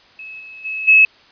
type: tone with level steps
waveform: sine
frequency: 2585 Hz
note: E7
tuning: 34 cents flat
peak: -31 / -34 / -22 / -6 dBFS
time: 0.19-1.05 s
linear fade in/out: 2 ms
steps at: 0.39 / 0.64 / 0.87 s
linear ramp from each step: 20 ms
effects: white hiss -49 dBFS RMS until 1.31 s + resampled to 11025 Hz